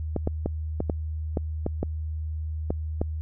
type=clicks; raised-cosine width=2 ms; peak=-12 dBFS; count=10; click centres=0.163 / 0.274 / 0.46 / 0.804 / 0.898 / 1.372 / 1.664 / 1.83 / 2.705 / 3.015 s; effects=added 78 Hz sine -28 dBFS peak until 3.21 s